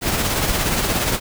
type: noise with tremolo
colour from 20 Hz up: pink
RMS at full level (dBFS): -18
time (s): 0.01-1.2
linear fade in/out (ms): 50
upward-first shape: triangle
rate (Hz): 17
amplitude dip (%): 45
effects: none